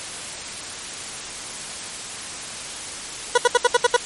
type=tone bursts; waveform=20% pulse; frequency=486.4 Hz; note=B4; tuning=26 cents flat; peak=-7 dBFS; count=7; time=3.35-3.966 s; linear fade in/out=5 ms; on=28 ms; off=70 ms; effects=white hiss -32 dBFS RMS until 4.05 s + MP3 48 kbps